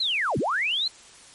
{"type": "linear two-way sweep", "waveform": "sine", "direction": "down then up", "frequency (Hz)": [4235, 91, 4235], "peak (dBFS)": -22, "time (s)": [0, 0.88], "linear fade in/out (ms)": 5, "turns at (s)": 0.38, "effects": ["white hiss -49 dBFS RMS until 1.34 s", "MP3 48 kbps"]}